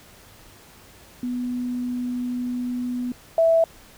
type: tone pair in turn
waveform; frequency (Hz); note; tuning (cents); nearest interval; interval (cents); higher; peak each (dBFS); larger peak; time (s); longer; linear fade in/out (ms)
sine; 246.9 / 657.8; B3 / E5; 0 / -4; octave + perfect fourth; 1696; second; -24 / -14; second; 1.23-3.12 / 3.38-3.64; first; 2
effects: pink hiss -49 dBFS RMS until 3.97 s